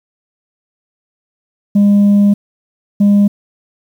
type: tone bursts at uneven times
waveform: sine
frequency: 203 Hz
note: G#3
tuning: 39 cents flat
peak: -3 dBFS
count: 2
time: 1.75-2.34 / 3-3.28 s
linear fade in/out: 10 ms
effects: tanh soft clip ceiling -5 dBFS + 7-bit